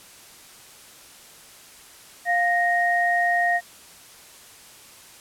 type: tone pair together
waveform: sine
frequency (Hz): 701.7 / 1864.7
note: F5 / A#6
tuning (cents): +8 / 0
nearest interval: octave + perfect fourth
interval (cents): 1692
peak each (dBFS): -21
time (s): 2.25-3.61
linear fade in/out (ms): 50
effects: white hiss -47 dBFS RMS until 5.2 s + low-pass 12000 Hz 12 dB/octave